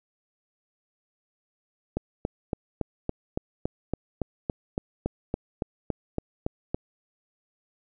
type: click train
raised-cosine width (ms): 2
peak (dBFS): -13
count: 18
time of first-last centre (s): 1.97-6.745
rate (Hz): 3.56
effects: none